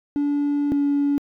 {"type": "tone pair in turn", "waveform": "triangle", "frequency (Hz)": [288.3, 285], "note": ["D4", "C#4"], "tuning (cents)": [-32, 48], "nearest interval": "unison", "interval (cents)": 20, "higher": "first", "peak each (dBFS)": [-16, -14], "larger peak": "second", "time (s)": [[0.16, 0.72], [0.72, 1.18]], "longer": "first", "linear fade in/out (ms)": 0, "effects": ["tanh soft clip ceiling -14 dBFS"]}